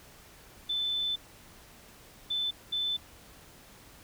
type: tone bursts at uneven times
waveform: sine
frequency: 3520 Hz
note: A7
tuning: in tune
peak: -28 dBFS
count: 3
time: 0.69-1.16 / 2.3-2.51 / 2.72-2.97 s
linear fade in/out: 10 ms
effects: pink hiss -54 dBFS RMS until 4.03 s